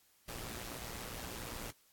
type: noise with amplitude modulation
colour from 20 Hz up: pink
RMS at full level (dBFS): -42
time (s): 0.28-1.71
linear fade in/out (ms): 5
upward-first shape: sine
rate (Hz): 117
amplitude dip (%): 60
effects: white hiss -69 dBFS RMS until 1.92 s + AAC 64 kbps